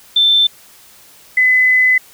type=tone pair in turn; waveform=sine; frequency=3548 / 2016 Hz; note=A7 / B6; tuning=+14 / +35 cents; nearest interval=minor seventh; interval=979 cents; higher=first; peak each=-8 dBFS; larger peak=neither; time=0.16-0.47 / 1.37-1.98 s; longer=second; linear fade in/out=5 ms; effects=white hiss -44 dBFS RMS until 2.13 s